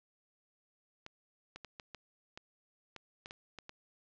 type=clicks; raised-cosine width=0.2 ms; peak=-28 dBFS; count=11; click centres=1.064 / 1.56 / 1.647 / 1.798 / 1.947 / 2.375 / 2.963 / 3.259 / 3.309 / 3.587 / 3.694 s; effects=low-pass 5000 Hz 12 dB/octave